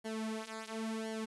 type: tone with flanger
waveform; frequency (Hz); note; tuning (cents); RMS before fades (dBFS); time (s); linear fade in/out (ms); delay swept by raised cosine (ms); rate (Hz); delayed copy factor
sawtooth; 221; A3; +8; -40; 0.04-1.26; 20; 0.79 to 4.89; 0.95; -0.85
effects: resampled to 24000 Hz + 10-bit